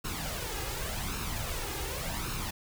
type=noise with flanger; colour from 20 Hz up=pink; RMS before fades=-35 dBFS; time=0.04-2.51 s; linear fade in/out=10 ms; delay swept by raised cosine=0.74 to 2.44 ms; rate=0.88 Hz; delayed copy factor=+0.6; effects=none